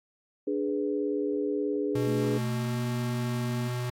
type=chord; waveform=sine; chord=G# diminished; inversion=second; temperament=equal; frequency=293.7 / 415.3 / 493.9 Hz; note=D4 / G#4 / B4; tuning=0 / 0 / 0 cents; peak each=-30 / -29 / -35 dBFS; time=0.47-2.38 s; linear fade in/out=5 ms
type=tone; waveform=square; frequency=123.47 Hz; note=B2; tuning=in tune; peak=-30 dBFS; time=1.95-3.9 s; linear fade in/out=5 ms
type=tone with pitch glide; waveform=sine; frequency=221.2 to 235.7 Hz; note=A3 to A#3; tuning=+9 to +19 cents; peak=-32 dBFS; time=2.06-3.69 s; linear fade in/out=20 ms; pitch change=+110 cents; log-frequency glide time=2.41-2.84 s
effects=AAC 48 kbps